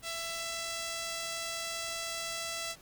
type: tone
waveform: 5% pulse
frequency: 666 Hz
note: E5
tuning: 18 cents sharp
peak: -24 dBFS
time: 0.02-2.76 s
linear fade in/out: 50 ms
effects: pink hiss -57 dBFS RMS until 2.81 s + Opus 24 kbps